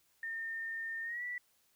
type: tone with pitch glide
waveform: sine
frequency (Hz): 1817 to 1958.7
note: A#6 to B6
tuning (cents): -45 to -15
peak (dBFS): -37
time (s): 0.23-1.38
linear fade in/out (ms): 2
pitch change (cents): +130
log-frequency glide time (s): 1.03-1.23
effects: white hiss -72 dBFS RMS until 1.75 s